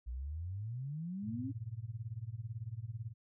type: exponential sweep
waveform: sine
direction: up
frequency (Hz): 57.1 to 281.3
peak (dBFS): -38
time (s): 0.06-1.52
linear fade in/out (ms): 20
type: tone with tremolo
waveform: sine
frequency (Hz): 113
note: A2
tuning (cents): +47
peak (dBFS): -36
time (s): 1.22-3.14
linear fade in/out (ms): 50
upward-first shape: sine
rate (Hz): 18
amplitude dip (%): 90
effects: none

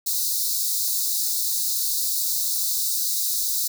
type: high-pass noise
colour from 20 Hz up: white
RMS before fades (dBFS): -24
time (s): 0.06-3.68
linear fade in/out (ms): 10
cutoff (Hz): 3800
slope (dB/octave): 96
effects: none

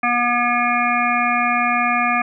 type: harmonic tone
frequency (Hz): 241.4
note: B3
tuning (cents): -39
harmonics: 1 / 3 / 5 / 7 / 9 / 10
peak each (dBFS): -25 / -21 / -20 / -25 / -24 / -23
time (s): 0.03-2.22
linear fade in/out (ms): 5
effects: none

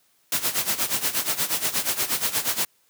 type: noise with tremolo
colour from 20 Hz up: white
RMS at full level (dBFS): -22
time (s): 0.32-2.65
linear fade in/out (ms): 2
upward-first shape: sine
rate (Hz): 8.4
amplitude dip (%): 80
effects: white hiss -64 dBFS RMS until 2.89 s + high-pass 100 Hz 12 dB/octave

